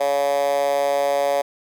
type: tone with high-pass filter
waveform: 10% pulse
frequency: 141.1 Hz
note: C#3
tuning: 31 cents sharp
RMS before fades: -20 dBFS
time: 0-1.42 s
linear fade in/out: 10 ms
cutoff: 600 Hz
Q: 5.4
effects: none